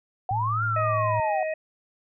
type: linear two-way sweep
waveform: sine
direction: up then down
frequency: 723 to 1421 to 723 Hz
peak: -24 dBFS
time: 0.29-1.43 s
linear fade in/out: 2 ms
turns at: 0.64 s
type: tone with vibrato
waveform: sine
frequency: 110.1 Hz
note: A2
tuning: 2 cents sharp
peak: -27 dBFS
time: 0.31-1.2 s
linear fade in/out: 0 ms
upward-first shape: sine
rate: 5.8 Hz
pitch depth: 11 cents each way
type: harmonic tone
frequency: 628 Hz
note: D#5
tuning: 16 cents sharp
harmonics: 1 / 3 / 4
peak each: -26 / -36 / -38 dBFS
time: 0.76-1.54 s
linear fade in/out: 5 ms
effects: none